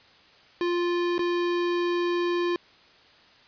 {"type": "tone with dropouts", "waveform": "square", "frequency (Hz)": 349.2, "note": "F4", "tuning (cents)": 0, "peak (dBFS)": -24, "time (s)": [0.61, 2.56], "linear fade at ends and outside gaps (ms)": 1, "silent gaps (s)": [1.181, 1.192], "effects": ["white hiss -55 dBFS RMS until 3.47 s", "resampled to 11025 Hz"]}